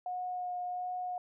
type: tone with vibrato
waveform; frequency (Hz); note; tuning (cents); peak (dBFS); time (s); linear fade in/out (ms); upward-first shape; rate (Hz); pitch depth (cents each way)
sine; 723; F#5; -40; -34; 0.06-1.18; 2; sine; 1.4; 12
effects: none